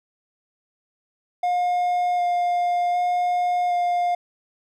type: tone with vibrato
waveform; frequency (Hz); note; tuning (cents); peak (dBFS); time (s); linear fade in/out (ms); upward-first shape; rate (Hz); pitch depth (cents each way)
triangle; 710; F5; +28; -17; 1.43-4.15; 5; square; 0.66; 9
effects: none